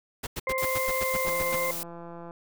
pink noise bursts, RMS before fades -33 dBFS, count 11, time 0.23-1.56 s, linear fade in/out 10 ms, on 40 ms, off 89 ms
harmonic tone, 523.3 Hz, C5, in tune, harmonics 1 / 2 / 4, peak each -29 / -32 / -31 dBFS, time 0.47-1.71 s, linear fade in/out 2 ms
blue noise, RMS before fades -34 dBFS, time 0.58-1.83 s, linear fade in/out 0 ms
click train, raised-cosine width 1 ms, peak -29 dBFS, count 181, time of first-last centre 1.25-2.309 s, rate 170 Hz
effects none

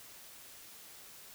silence, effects white hiss -53 dBFS RMS until 1.34 s

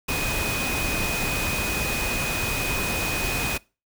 sine tone in noise, 2497 Hz, D#7, 6 cents sharp, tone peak -29 dBFS, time 0.08-3.58 s, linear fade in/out 10 ms, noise pink, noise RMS -27 dBFS, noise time 0.08-3.58 s, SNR -5 dB, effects noise-tail reverb RT60 0.3 s tail -23 dB re dry

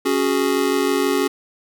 square chord, C# suspended fourth, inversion none, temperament just, 277.2 / 369.6 / 415.8 Hz, C#4 / F#4 / G#4, 0 / -2 / +2 cents, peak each -22 dBFS, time 0.05-1.28 s, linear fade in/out 10 ms, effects none

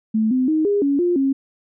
sine tone with pitch steps, 219.1 / 256.5 / 312.6 / 407 / 281 / 351.9 / 271.2 Hz, A3 / C4 / D#4 / G#4 / C#4 / F4 / C#4, -7 / -34 / +8 / -35 / +24 / +13 / -38 cents, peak -15 dBFS, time 0.14-1.33 s, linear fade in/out 10 ms, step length 170 ms, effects none

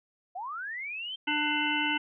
sine linear sweep, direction up, 681 to 3181 Hz, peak -34 dBFS, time 0.35-1.16 s, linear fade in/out 10 ms
harmonic tone, 298.3 Hz, D4, 27 cents sharp, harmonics 1 / 3 / 5 / 7 / 9 / 10, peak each -33 / -33 / -33 / -33 / -33 / -33 dBFS, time 1.27-1.98 s, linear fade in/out 10 ms
effects none

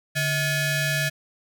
sawtooth ring-modulated tone, 784 Hz, G5, in tune, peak -15 dBFS, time 0.15-1.1 s, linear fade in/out 20 ms, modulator 929 Hz, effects none

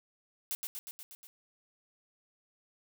blue noise with echo, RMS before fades -35 dBFS, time 0.51-0.55 s, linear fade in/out 0 ms, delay 120 ms, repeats 6, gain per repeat -3 dB, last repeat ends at 1.27 s, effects none

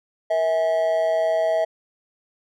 triangle tone with amplitude modulation, 647 Hz, E5, 32 cents flat, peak -13 dBFS, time 0.3-1.65 s, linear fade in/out 10 ms, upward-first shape sine, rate 177 Hz, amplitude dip 65%, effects none

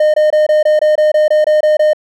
triangle tone bursts, 611 Hz, D#5, 32 cents flat, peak -5 dBFS, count 12, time 0-1.933 s, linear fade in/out 5 ms, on 140 ms, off 23 ms, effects none

